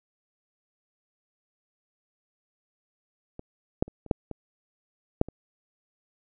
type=clicks; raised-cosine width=2 ms; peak=-25 / -8 / -29 / -30 / -7 / -22 / -6 / -25 dBFS; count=8; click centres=3.394 / 3.825 / 3.88 / 4.063 / 4.112 / 4.313 / 5.214 / 5.286 s; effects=none